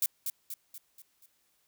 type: noise with echo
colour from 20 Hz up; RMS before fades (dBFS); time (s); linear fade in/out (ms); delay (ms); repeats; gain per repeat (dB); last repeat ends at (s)
violet; -27; 0.02-0.06; 2; 240; 5; -6; 1.26
effects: white hiss -72 dBFS RMS until 1.67 s